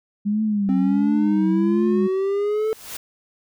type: tone with vibrato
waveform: sine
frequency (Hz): 202.3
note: G#3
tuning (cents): -45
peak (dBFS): -18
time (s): 0.25-2.08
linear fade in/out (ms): 20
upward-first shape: triangle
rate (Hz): 1.4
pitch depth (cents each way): 140
type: exponential sweep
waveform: triangle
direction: up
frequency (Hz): 261.6 to 442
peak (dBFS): -17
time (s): 0.69-2.73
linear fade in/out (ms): 0
type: noise with exponential growth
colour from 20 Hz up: white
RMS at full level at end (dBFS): -30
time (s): 2.46-2.97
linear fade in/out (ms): 5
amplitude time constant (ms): 110
effects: none